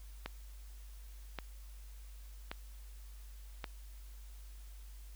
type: click train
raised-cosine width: 0.3 ms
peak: -23 dBFS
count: 4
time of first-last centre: 0.26-3.642 s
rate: 0.887 Hz
effects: added 50 Hz sine -48 dBFS peak until 5.15 s + white hiss -63 dBFS RMS until 5.15 s